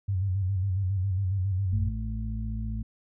sine tone with vibrato, 95.3 Hz, G2, 48 cents flat, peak -24 dBFS, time 0.08-1.89 s, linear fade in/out 10 ms, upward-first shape square, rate 7.3 Hz, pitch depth 68 cents each way
harmonic tone, 55 Hz, A1, in tune, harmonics 1 / 2 / 4, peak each -31 / -34 / -37 dBFS, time 1.72-2.83 s, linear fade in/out 10 ms
effects none

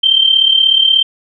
sine tone with amplitude modulation, 3136 Hz, G7, in tune, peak -4 dBFS, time 0.03-1.03 s, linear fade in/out 10 ms, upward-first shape sine, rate 36.6 Hz, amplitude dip 70%, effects none

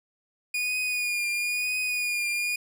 40% pulse tone with vibrato, 2449 Hz, D#7, 28 cents flat, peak -25 dBFS, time 0.54-2.56 s, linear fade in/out 5 ms, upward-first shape triangle, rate 1 Hz, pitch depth 37 cents each way, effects none

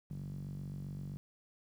sawtooth tone with band-pass filter, 47.68 Hz, G1, 47 cents flat, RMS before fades -43 dBFS, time 0.1-1.17 s, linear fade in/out 0 ms, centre 160 Hz, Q 6.8, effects 11-bit

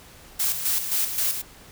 blue noise with tremolo, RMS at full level -23 dBFS, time 0.39-1.42 s, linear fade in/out 10 ms, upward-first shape square, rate 3.8 Hz, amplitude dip 55%, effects pink hiss -48 dBFS RMS until 1.71 s

